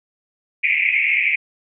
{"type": "band-pass noise", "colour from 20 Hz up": "white", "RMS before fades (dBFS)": -18, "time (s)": [0.63, 1.36], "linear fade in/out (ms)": 10, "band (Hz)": [2100, 2500], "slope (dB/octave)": 96, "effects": []}